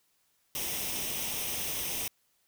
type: noise with comb filter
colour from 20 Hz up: white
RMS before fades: -34 dBFS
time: 0.55-2.08 s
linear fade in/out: 2 ms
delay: 0.34 ms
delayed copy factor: +0.6
effects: white hiss -72 dBFS RMS until 2.47 s